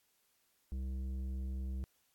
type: tone with tanh clipping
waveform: sine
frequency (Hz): 65.41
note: C2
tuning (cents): 0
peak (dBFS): -38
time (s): 0.72-1.84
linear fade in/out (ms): 0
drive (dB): 10
effects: white hiss -75 dBFS RMS until 2.14 s + AAC 64 kbps